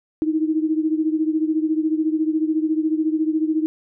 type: beating tone pair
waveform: sine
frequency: 311.1 / 325.1 Hz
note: D#4 / E4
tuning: 0 / -24 cents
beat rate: 14 Hz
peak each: -19 / -23 dBFS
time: 0.22-3.66 s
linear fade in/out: 0 ms
effects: none